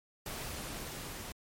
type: noise with level ramp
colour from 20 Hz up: pink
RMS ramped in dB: -40 to -44 dBFS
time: 0.26-1.32 s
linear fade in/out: 2 ms
effects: MP3 64 kbps